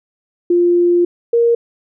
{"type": "tone pair in turn", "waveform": "sine", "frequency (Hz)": [349.2, 468.3], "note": ["F4", "A#4"], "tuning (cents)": [0, 8], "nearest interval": "perfect fourth", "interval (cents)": 508, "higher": "second", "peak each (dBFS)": -9, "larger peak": "neither", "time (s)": [[0.5, 1.05], [1.33, 1.55]], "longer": "first", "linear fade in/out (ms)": 5, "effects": []}